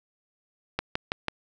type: click train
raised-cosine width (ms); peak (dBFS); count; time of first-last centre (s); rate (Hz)
0.3; -10; 4; 0.79-1.283; 6.08
effects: none